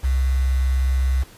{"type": "tone with quantisation", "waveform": "sine", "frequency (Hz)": 65.41, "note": "C2", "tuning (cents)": 0, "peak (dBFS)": -16, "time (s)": [0.03, 1.24], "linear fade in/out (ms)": 20, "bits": 6, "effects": ["pink hiss -47 dBFS RMS until 1.37 s", "resampled to 32000 Hz"]}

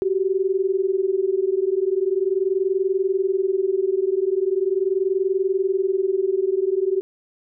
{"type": "tone pair together", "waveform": "sine", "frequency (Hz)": [372.3, 392.7], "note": ["F#4", "G4"], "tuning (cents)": [11, 3], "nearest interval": "minor second", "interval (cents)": 92, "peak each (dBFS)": -21, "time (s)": [0.02, 7.01], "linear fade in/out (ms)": 0, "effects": []}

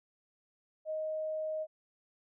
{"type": "tone", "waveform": "sine", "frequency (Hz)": 625, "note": "D#5", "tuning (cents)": 8, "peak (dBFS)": -33, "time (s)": [0.85, 1.67], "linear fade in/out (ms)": 50, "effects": []}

